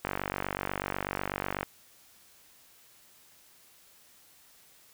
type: click train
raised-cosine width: 0.5 ms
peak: -15 dBFS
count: 77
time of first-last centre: 0.05-1.63 s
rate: 48.1 Hz
effects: white hiss -59 dBFS RMS until 4.93 s